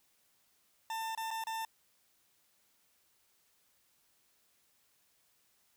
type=tone with dropouts; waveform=40% pulse; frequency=895 Hz; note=A5; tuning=29 cents sharp; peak=-35 dBFS; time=0.9-1.65 s; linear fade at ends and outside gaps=2 ms; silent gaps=1.15-1.175 / 1.306-1.311 / 1.439-1.469 s; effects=white hiss -72 dBFS RMS until 5.76 s